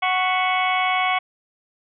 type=harmonic tone with a mistuned harmonic; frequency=370 Hz; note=F#4; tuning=in tune; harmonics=2 / 3 / 4 / 5 / 6 / 7 / 8 / 9; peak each=-22 / -24 / -33 / -33 / -23 / -34 / -33 / -32 dBFS; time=0.02-1.19 s; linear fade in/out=10 ms; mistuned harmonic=5; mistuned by=+110 cents; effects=none